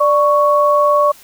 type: tone pair together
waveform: sine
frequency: 589 / 1111.9 Hz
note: D5 / C#6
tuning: +5 / +5 cents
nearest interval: major seventh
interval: 1100 cents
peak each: -12 dBFS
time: 0-1.12 s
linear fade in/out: 10 ms
effects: white hiss -43 dBFS RMS until 1.23 s